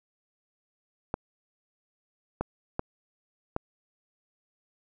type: clicks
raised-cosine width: 1 ms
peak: -14 dBFS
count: 4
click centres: 1.141 / 2.41 / 2.794 / 3.564 s
effects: none